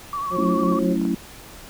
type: tone with vibrato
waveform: sine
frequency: 1133 Hz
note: C#6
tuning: 37 cents sharp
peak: -24 dBFS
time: 0.13-0.79 s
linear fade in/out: 2 ms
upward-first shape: sine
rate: 11 Hz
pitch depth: 48 cents each way
type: harmonic tone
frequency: 180 Hz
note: F#3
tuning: 47 cents flat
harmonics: 1 / 2 / 3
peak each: -27 / -27 / -27 dBFS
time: 0.3-0.97 s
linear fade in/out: 50 ms
type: chord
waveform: sine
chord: F# minor seventh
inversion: none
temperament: equal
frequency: 185 / 220 / 277.2 / 329.6 Hz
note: F#3 / A3 / C#4 / E4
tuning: 0 / 0 / 0 / 0 cents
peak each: -25 dBFS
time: 0.37-1.15 s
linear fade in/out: 5 ms
type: clicks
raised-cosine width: 1 ms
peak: -23 dBFS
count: 4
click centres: 0.634 / 0.723 / 1.015 / 1.052 s
effects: pink hiss -42 dBFS RMS until 1.69 s